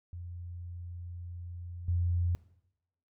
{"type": "tone with level steps", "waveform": "sine", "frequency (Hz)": 87.31, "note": "F2", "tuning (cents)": 0, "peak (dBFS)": [-39, -26], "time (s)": [0.13, 2.35], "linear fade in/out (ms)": 0, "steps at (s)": 1.88, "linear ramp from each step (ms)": 5, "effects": ["noise-tail reverb RT60 0.8 s tail -20 dB re dry"]}